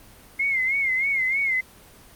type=tone with vibrato; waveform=sine; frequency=2130 Hz; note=C7; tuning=30 cents sharp; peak=-20 dBFS; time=0.39-1.61 s; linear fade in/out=10 ms; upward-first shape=sine; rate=3.2 Hz; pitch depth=85 cents each way; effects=pink hiss -49 dBFS RMS until 2.15 s + Opus 24 kbps